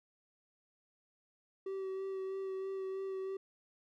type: tone with vibrato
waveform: triangle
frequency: 383.8 Hz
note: G4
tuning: 37 cents flat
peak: -35 dBFS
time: 1.66-3.37 s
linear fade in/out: 5 ms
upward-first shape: sine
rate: 3.1 Hz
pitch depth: 16 cents each way
effects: none